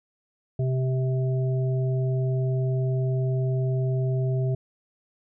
harmonic tone, 130 Hz, C3, 11 cents flat, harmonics 1 / 3 / 5, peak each -22 / -32 / -36 dBFS, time 0.59-4.55 s, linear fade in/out 5 ms, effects none

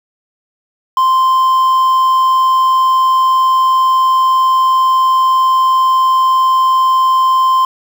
triangle tone with quantisation, 1043 Hz, C6, 6 cents flat, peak -6 dBFS, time 0.97-7.65 s, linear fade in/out 2 ms, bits 6, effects none

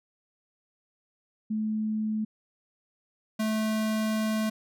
sine / square tone pair in turn, 216.2 / 217.6 Hz, A3 / A3, -30 / -19 cents, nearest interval unison, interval 11 cents, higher second, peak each -26 dBFS, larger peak neither, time 1.5-2.25 / 3.39-4.5 s, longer second, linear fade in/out 10 ms, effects none

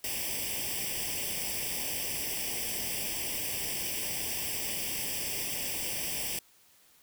white noise with comb filter, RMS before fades -34 dBFS, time 0.04-6.39 s, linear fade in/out 2 ms, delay 0.37 ms, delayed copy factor +0.95, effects white hiss -62 dBFS RMS until 7.02 s

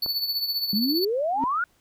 square tone with tremolo, 4466 Hz, C#8, 12 cents sharp, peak -22 dBFS, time 0.02-1.05 s, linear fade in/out 5 ms, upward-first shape triangle, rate 15 Hz, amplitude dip 70%
click, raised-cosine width 1 ms, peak -22 dBFS, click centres 0.062 s
sine exponential sweep, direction up, 196 to 1489 Hz, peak -22 dBFS, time 0.73-1.64 s, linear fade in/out 2 ms
triangle tone with exponential growth, 268.3 Hz, C4, 44 cents sharp, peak -19 dBFS, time 1.32-1.44 s, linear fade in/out 1 ms, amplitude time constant 24 ms
effects pink hiss -64 dBFS RMS until 1.8 s

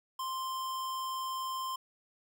square tone, 1046.5 Hz, C6, in tune, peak -35 dBFS, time 0.19-1.76 s, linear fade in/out 5 ms, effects none

